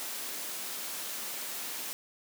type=high-pass noise; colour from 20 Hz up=white; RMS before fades=-38 dBFS; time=0-1.93 s; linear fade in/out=0 ms; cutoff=190 Hz; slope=24 dB/octave; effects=none